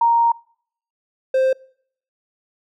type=tone pair in turn; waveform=sine / triangle; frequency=932.3 / 524.3 Hz; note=A#5 / C5; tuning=0 / +3 cents; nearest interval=minor seventh; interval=997 cents; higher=first; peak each=-12 dBFS; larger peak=neither; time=0.01-0.32 / 1.34-1.53 s; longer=first; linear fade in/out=5 ms; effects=noise-tail reverb RT60 0.6 s tail -25 dB re dry